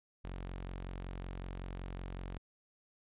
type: tone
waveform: sawtooth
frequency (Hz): 45.35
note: F#1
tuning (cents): -34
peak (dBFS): -37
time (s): 0.24-2.38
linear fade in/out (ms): 10
effects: resampled to 8000 Hz